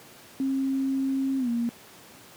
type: tone with pitch glide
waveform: sine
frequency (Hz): 268.6 to 235.2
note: C4 to A#3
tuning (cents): +46 to +16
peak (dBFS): -23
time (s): 0.4-1.69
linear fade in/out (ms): 0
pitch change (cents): -230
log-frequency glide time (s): 1.38-1.49
effects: pink hiss -49 dBFS RMS until 2.36 s + high-pass 150 Hz 12 dB/octave